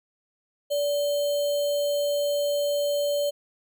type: tone with sample-and-hold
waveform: sine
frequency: 578 Hz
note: D5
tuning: 28 cents flat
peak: -22 dBFS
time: 0.7-3.31 s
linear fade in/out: 20 ms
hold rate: 3675 Hz
effects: none